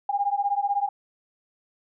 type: beating tone pair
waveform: sine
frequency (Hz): 800 / 816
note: G5 / G#5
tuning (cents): +35 / -31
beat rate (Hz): 16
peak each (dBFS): -25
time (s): 0.09-0.89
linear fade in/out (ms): 5
effects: none